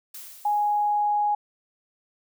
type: noise with exponential decay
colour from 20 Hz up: blue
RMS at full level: -38 dBFS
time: 0.14-1.29 s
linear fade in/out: 5 ms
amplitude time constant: 250 ms
type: tone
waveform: sine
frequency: 830.6 Hz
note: G#5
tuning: in tune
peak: -20 dBFS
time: 0.45-1.35 s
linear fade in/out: 5 ms
effects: none